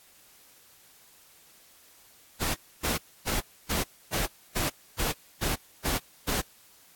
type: noise bursts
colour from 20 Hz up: pink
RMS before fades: -28 dBFS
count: 10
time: 2.4-6.42 s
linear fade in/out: 20 ms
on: 150 ms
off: 280 ms
effects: white hiss -57 dBFS RMS until 6.95 s + AAC 64 kbps